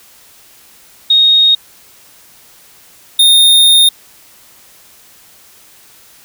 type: tone pair in turn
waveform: sine / square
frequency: 3729 / 3667 Hz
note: A#7 / A#7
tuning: 0 / -29 cents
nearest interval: unison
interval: 29 cents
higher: first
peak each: -5 dBFS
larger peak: neither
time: 1.1-1.55 / 3.19-3.89 s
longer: second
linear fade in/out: 5 ms
effects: white hiss -43 dBFS RMS until 6.24 s